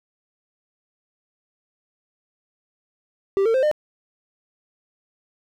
triangle tone with pitch steps, 392 / 452.9 / 523.3 / 604.5 Hz, G4 / A#4 / C5 / D5, 0 / -50 / 0 / +50 cents, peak -14 dBFS, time 3.37-3.714 s, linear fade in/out 0 ms, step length 86 ms, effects none

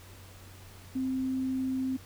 sine tone, 261.1 Hz, C4, 3 cents flat, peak -28 dBFS, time 0.95-1.97 s, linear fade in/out 10 ms, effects added 93 Hz sine -50 dBFS peak until 2.05 s + pink hiss -53 dBFS RMS until 2.05 s

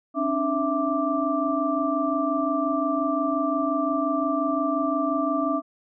sine tone cluster, 271.7 / 297.4 / 661 / 1175 Hz, C#4 / D4 / E5 / D6, -35 / +22 / +5 / +1 cents, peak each -27 dBFS, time 0.14-5.62 s, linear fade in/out 50 ms, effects none

